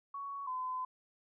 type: tone pair in turn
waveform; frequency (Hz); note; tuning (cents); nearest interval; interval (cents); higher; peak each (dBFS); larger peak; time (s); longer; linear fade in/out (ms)
sine; 1117 / 1019.2; C#6 / C6; +13 / -46; major second; 159; first; -39 / -35; second; 0.14-0.47 / 0.47-0.85; second; 5
effects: none